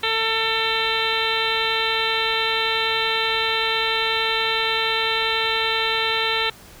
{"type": "harmonic tone with a mistuned harmonic", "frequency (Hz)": 447.4, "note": "A4", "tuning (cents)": 29, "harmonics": [1, 2, 3, 4, 5, 6, 7, 8, 9], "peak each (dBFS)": [-28, -28, -28, -28, -28, -28, -28, -28, -28], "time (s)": [0.03, 6.5], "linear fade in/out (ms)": 5, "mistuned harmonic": 9, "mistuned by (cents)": -17, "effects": ["pink hiss -45 dBFS RMS until 6.8 s"]}